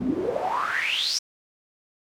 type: noise with band-pass filter sweep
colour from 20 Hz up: pink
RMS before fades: -26 dBFS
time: 0-1.19 s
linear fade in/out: 10 ms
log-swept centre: 210 to 5800 Hz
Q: 9.9
effects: none